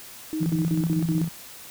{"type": "tone bursts", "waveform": "sine", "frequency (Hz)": 313.4, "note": "D#4", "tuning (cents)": 13, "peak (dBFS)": -25, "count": 5, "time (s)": [0.33, 1.216], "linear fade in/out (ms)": 0, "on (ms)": 130, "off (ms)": 59}
{"type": "tone with tremolo", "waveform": "sine", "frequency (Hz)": 166.1, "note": "E3", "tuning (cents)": 13, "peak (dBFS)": -20, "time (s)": [0.4, 1.29], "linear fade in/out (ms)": 20, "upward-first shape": "square", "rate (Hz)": 16, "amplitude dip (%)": 50}
{"effects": ["white hiss -43 dBFS RMS until 1.7 s"]}